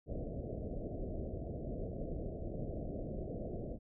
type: low-pass noise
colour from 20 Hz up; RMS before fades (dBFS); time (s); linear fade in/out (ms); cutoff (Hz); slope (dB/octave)
pink; -41; 0.06-3.79; 50; 680; 96
effects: none